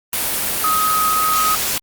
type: tone in noise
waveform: sine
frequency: 1263 Hz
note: D#6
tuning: 26 cents sharp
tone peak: -15 dBFS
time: 0.64-1.55 s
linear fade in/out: 2 ms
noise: white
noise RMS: -20 dBFS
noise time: 0.13-1.78 s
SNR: +2 dB
effects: Opus 32 kbps